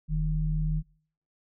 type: tone pair together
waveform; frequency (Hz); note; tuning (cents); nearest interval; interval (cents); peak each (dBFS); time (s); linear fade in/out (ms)
sine; 41.71 / 155.56; E1 / D#3; +21 / 0; octave + major seventh; 2279; -27; 0.08-0.83; 50
effects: noise-tail reverb RT60 0.6 s tail -26 dB re dry